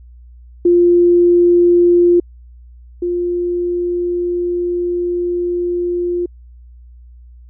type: tone pair in turn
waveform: sine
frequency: 349.3 / 351.2 Hz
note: F4 / F4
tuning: 0 / +10 cents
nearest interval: unison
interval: 10 cents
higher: second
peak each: -7 / -15 dBFS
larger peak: first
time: 0.65-2.2 / 3.02-6.26 s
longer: second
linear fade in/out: 5 ms
effects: added 60 Hz sine -37 dBFS peak until 7.49 s